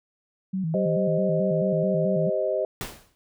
sine tone with vibrato, 174.61 Hz, F3, in tune, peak -24 dBFS, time 0.53-2.3 s, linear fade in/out 10 ms, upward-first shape square, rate 4.6 Hz, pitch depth 140 cents each way
sine chord, C minor, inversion second, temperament equal, 392 / 523.3 / 622.3 Hz, G4 / C5 / Eb5, 0 / 0 / 0 cents, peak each -29 / -27 / -25 dBFS, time 0.74-2.65 s, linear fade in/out 2 ms
pink noise with exponential decay, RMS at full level -30 dBFS, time 2.81-3.15 s, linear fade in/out 0 ms, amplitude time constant 73 ms
effects none

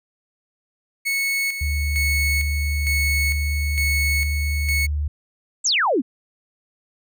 40% pulse tone with tremolo, 2205 Hz, C#7, 10 cents flat, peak -19 dBFS, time 1.05-4.87 s, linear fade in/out 20 ms, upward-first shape square, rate 1.1 Hz, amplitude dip 55%
sine tone with pitch glide, 73.42 to 73.89 Hz, D2 to D2, 0 to +11 cents, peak -20 dBFS, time 1.61-5.08 s, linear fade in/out 5 ms, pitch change +11 cents, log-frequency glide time 2.84-4.91 s
sine exponential sweep, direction down, 8130 to 220 Hz, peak -16 dBFS, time 5.64-6.02 s, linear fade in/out 20 ms
effects none

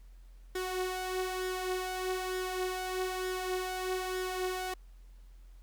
sawtooth tone with flanger, 370 Hz, F#4, in tune, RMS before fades -35 dBFS, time 0.55-4.74 s, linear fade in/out 5 ms, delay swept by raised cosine 0.56 to 4.06 ms, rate 1.1 Hz, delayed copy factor +0.5, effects added 43 Hz sine -50 dBFS peak until 5.62 s + pink hiss -70 dBFS RMS until 5.62 s

